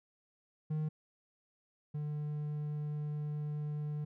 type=tone pair in turn; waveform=triangle; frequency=154.2 / 149.21 Hz; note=D#3 / D3; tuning=-15 / +28 cents; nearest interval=minor second; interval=57 cents; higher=first; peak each=-30 / -33 dBFS; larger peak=first; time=0.7-0.89 / 1.94-4.05 s; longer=second; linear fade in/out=10 ms; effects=none